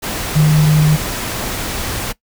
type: tone in noise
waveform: sine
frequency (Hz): 152.9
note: D#3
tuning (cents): -30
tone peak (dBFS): -8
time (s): 0.35-0.97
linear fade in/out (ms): 20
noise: pink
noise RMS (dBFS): -22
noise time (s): 0.02-2.13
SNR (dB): +11
effects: noise-tail reverb RT60 0.1 s tail -19 dB re dry